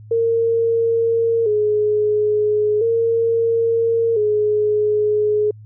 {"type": "tone with vibrato", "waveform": "sine", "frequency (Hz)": 440, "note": "A4", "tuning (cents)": 0, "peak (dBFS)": -14, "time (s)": [0.11, 5.51], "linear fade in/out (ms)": 5, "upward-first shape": "square", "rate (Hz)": 0.37, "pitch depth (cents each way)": 74, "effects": ["added 107 Hz sine -37 dBFS peak until 5.65 s"]}